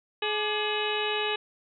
harmonic tone with a mistuned harmonic, 423.3 Hz, G#4, 33 cents sharp, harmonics 1 / 2 / 3 / 4 / 5 / 6 / 7 / 8 / 9, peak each -31 / -34 / -38 / -36 / -41 / -33 / -33 / -43 / -37 dBFS, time 0.22-1.36 s, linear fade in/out 5 ms, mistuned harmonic 3, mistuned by -110 cents, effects none

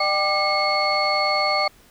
sine tone cluster, 601 / 780 / 1190 / 2170 / 4417 Hz, D5 / G5 / D6 / C#7 / C#8, +40 / -9 / +22 / -37 / -7 cents, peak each -24 dBFS, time 0-1.68 s, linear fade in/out 5 ms, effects tanh soft clip ceiling -9 dBFS + pink hiss -53 dBFS RMS until 1.9 s

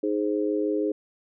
sine chord, Ab major, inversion second, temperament equal with one note detuned, 311.1 / 417 / 523.3 Hz, Eb4 / Ab4 / C5, 0 / +7 / 0 cents, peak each -26 / -26 / -31 dBFS, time 0.03-0.92 s, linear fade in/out 5 ms, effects none

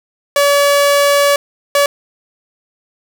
sawtooth tone bursts at uneven times, 570 Hz, C#5, 48 cents sharp, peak -5 dBFS, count 2, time 0.36-1.36 / 1.75-1.86 s, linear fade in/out 2 ms, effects none

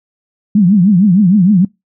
sine tone with vibrato, 192.1 Hz, G3, 35 cents flat, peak -5 dBFS, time 0.55-1.65 s, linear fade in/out 5 ms, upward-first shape triangle, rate 6.5 Hz, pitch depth 250 cents each way, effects noise-tail reverb RT60 0.2 s tail -25 dB re dry

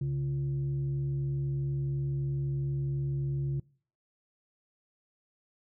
sine tone with frequency modulation, 138.5 Hz, C#3, 1 cent flat, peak -28 dBFS, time 0.01-3.6 s, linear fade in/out 5 ms, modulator 205 Hz, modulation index 0.31, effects noise-tail reverb RT60 0.5 s tail -24 dB re dry

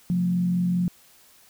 sine tone with frequency modulation, 178.2 Hz, F3, 35 cents sharp, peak -20 dBFS, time 0.1-0.88 s, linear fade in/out 0 ms, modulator 44.9 Hz, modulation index 0.39, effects white hiss -55 dBFS RMS until 1.49 s

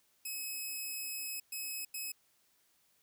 5% pulse tone bursts at uneven times, 2562 Hz, E7, 50 cents flat, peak -29 dBFS, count 3, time 0.25-1.4 / 1.52-1.85 / 1.94-2.12 s, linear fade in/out 5 ms, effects white hiss -72 dBFS RMS until 3.02 s

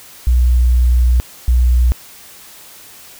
sine tone pair in turn, 61.1 / 61.1 Hz, B1 / B1, -18 / -18 cents, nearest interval unison, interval 0 cents, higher neither, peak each -8 dBFS, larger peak neither, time 0.27-1.2 / 1.48-1.92 s, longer first, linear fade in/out 0 ms, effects white hiss -39 dBFS RMS until 3.19 s

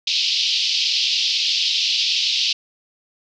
white band-pass noise, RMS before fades -20 dBFS, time 0.07-2.53 s, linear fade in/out 5 ms, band 2700 to 5100 Hz, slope 48 dB/octave, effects none

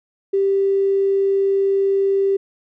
triangle tone with tanh clipping, 392.2 Hz, G4, 1 cent sharp, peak -14 dBFS, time 0.33-2.37 s, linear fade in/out 10 ms, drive 3 dB, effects none

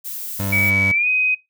violet noise, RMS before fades -29 dBFS, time 0.04-0.71 s, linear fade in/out 20 ms
25% pulse tone, 98 Hz, G2, in tune, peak -18 dBFS, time 0.39-0.92 s, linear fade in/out 10 ms
sine tone with pitch glide, 2277 to 2512 Hz, C#7 to D#7, +46 to +16 cents, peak -15 dBFS, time 0.52-1.35 s, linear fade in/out 10 ms, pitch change +170 cents, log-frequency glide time 0.92-1.08 s
effects noise-tail reverb RT60 0.2 s tail -22 dB re dry

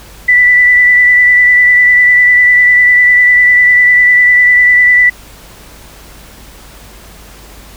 sine tone with vibrato, 1975.5 Hz, B6, in tune, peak -3 dBFS, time 0.28-5.1 s, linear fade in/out 10 ms, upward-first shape sine, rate 10 Hz, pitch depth 16 cents each way, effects added 50 Hz sine -37 dBFS peak until 7.76 s + pink hiss -36 dBFS RMS until 7.76 s

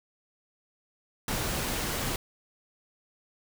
pink noise, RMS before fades -31 dBFS, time 1.28-2.16 s, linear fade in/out 2 ms, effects none

